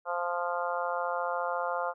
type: harmonic tone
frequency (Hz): 174.61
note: F3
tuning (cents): 0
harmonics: 3 / 4 / 5 / 6 / 7 / 8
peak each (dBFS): -34 / -35 / -36 / -37 / -37 / -38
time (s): 0.05-1.94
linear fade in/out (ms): 50
effects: none